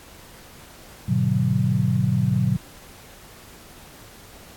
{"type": "chord", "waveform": "sine", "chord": "G# half-diminished seventh", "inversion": "none", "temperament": "just", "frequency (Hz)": [103.83, 124.59, 149.51, 186.89], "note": ["G#2", "B2", "D3", "F#3"], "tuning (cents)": [0, 16, 31, 18], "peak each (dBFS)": [-26, -21, -25, -23], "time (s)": [1.08, 2.57], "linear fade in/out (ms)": 10, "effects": ["pink hiss -46 dBFS RMS until 4.56 s", "AAC 64 kbps"]}